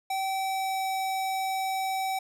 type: tone with pitch glide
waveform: square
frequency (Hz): 770 to 765.6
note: G5 to G5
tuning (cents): -31 to -41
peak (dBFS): -28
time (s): 0.1-2.19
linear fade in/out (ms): 5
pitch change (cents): -10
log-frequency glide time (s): 0.25-0.9
effects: none